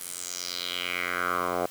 10% pulse tone with band-pass filter sweep, 88.9 Hz, F2, 31 cents sharp, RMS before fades -31 dBFS, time 0-1.66 s, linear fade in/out 5 ms, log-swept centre 11000 to 730 Hz, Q 3.3, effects white hiss -46 dBFS RMS until 1.7 s

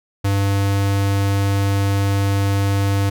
square tone, 99.2 Hz, G2, 21 cents sharp, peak -16 dBFS, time 0.24-3.1 s, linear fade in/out 10 ms, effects none

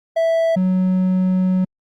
triangle tone pair in turn, 658 / 185.29 Hz, E5 / F#3, -3 / +3 cents, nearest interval octave + minor seventh, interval 2194 cents, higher first, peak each -12 dBFS, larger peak neither, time 0.16-0.56 / 0.56-1.65 s, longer second, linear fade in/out 10 ms, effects Opus 48 kbps

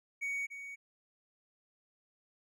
triangle tone with echo, 2240 Hz, C#7, 18 cents sharp, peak -32 dBFS, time 0.21-0.47 s, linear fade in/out 20 ms, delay 290 ms, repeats 1, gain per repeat -9 dB, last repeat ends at 0.76 s, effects none

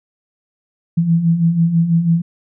sine beating tone pair, 162.7 / 168.8 Hz, E3 / E3, -22 / +41 cents, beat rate 6.1 Hz, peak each -19 / -12 dBFS, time 0.97-2.22 s, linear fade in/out 10 ms, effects none

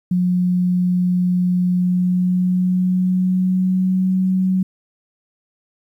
sine tone with pitch glide, 180 to 186.89 Hz, F#3 to F#3, -47 to +18 cents, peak -14 dBFS, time 0.11-4.63 s, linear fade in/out 5 ms, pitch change +65 cents, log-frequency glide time 1.8-4.13 s, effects 9-bit

